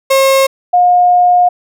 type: tone pair in turn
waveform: 35% pulse / sine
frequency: 538 / 715 Hz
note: C5 / F5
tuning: +48 / +41 cents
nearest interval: perfect fourth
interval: 493 cents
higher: second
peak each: -5 dBFS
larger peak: neither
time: 0.1-0.47 / 0.73-1.49 s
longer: second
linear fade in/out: 10 ms
effects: none